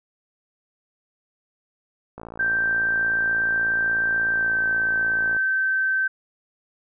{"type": "click train", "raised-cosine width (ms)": 1, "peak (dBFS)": -23, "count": 181, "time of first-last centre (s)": [2.18, 5.366], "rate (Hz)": 56.5}
{"type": "tone with pitch glide", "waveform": "sine", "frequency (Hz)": [1568, 1548.2], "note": ["G6", "G6"], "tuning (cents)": [0, -22], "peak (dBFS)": -19, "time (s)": [2.39, 6.08], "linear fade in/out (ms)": 10, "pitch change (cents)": -22, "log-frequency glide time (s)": [4.32, 4.57]}
{"effects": []}